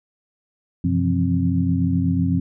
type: tone cluster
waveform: sine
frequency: 94 / 127.8 / 165.5 / 173.5 / 264.8 Hz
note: F#2 / C3 / E3 / F3 / C4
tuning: +28 / -40 / +7 / -11 / +21 cents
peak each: -22 / -28 / -29 / -21 / -22 dBFS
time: 0.84-2.4 s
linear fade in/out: 5 ms
effects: none